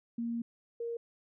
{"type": "tone pair in turn", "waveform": "sine", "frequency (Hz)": [233.5, 467], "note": ["A#3", "A#4"], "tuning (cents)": [3, 3], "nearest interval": "octave", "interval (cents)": 1200, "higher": "second", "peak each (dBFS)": [-32, -34], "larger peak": "first", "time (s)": [[0.18, 0.42], [0.8, 0.97]], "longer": "first", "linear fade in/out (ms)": 5, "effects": []}